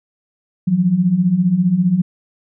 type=beating tone pair; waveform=sine; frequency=168.3 / 183.3 Hz; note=E3 / F#3; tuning=+36 / -16 cents; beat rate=15 Hz; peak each=-18 / -13 dBFS; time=0.67-2.02 s; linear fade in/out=10 ms; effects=none